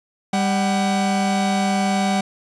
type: tone pair together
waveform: 45% pulse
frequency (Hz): 198.1 / 753.1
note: G3 / F#5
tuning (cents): +18 / +30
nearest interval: octave + major seventh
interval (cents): 2312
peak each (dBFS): -19 / -22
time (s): 0.33-2.21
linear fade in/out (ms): 5
effects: resampled to 22050 Hz + 9-bit